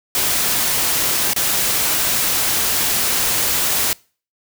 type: noise with dropouts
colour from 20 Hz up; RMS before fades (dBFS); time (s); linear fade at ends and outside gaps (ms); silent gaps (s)
white; -18; 0.15-3.93; 1; 1.334-1.362
effects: noise-tail reverb RT60 0.4 s tail -25 dB re dry